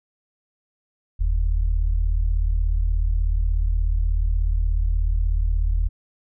sine tone pair together, 41.2 / 77.78 Hz, E1 / D#2, 0 / 0 cents, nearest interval major seventh, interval 1100 cents, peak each -18 / -25 dBFS, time 1.19-5.89 s, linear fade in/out 20 ms, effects none

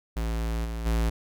square tone with level steps, 56.2 Hz, A1, 37 cents sharp, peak -27 / -31 / -23 dBFS, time 0.16-1.1 s, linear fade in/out 10 ms, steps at 0.64 / 0.85 s, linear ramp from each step 20 ms, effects none

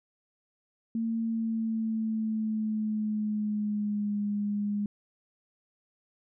sine tone with pitch glide, 226.9 to 205.7 Hz, A#3 to G#3, -47 to -16 cents, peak -27 dBFS, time 0.95-4.86 s, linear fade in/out 2 ms, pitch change -169 cents, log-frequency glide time 1.24-4.2 s, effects none

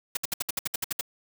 white noise bursts, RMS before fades -28 dBFS, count 11, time 0.15-1.011 s, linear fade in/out 5 ms, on 21 ms, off 63 ms, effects none

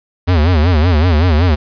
square tone with vibrato, 82.41 Hz, E2, in tune, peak -9 dBFS, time 0.27-1.56 s, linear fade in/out 20 ms, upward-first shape sine, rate 5.3 Hz, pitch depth 190 cents each way, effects resampled to 11025 Hz + 7-bit

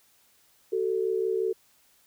sine tone pair together, 377.6 / 443.3 Hz, F#4 / A4, +35 / +13 cents, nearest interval minor third, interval 278 cents, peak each -27 dBFS, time 0.72-1.53 s, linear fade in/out 10 ms, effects white hiss -63 dBFS RMS until 2.06 s

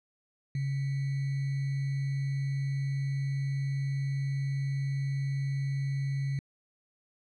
sine tone with sample-and-hold, 137.5 Hz, C#3, 14 cents flat, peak -28 dBFS, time 0.55-6.39 s, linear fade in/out 2 ms, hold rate 2100 Hz, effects low-pass 5000 Hz 12 dB/octave

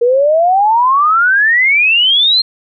sine exponential sweep, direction up, 466.2 to 4234 Hz, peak -7 dBFS, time 0.01-2.42 s, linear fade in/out 10 ms, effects none

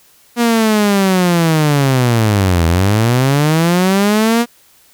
sawtooth linear two-way sweep, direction down then up, 240 to 80.9 to 240 Hz, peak -6 dBFS, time 0.36-4.46 s, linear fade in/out 50 ms, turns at 2.66 s, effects white hiss -49 dBFS RMS until 4.93 s

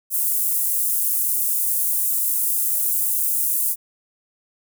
pink high-pass noise, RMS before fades -21 dBFS, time 0.1-3.76 s, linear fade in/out 50 ms, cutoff 10000 Hz, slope 24 dB/octave, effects none

